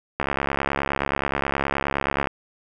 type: click train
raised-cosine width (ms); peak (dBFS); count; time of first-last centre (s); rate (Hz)
0.5; -7; 145; 0.2-2.272; 69.5
effects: none